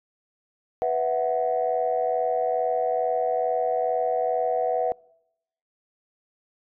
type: chord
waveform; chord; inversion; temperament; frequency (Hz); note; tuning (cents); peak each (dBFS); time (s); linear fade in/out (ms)
sine; B suspended fourth; none; just; 493.9 / 658.5 / 740.8; B4 / E5 / F#5; 0 / -2 / +2; -25 / -25 / -25; 0.82-4.92; 0
effects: noise-tail reverb RT60 0.8 s tail -25 dB re dry + tanh soft clip ceiling -13 dBFS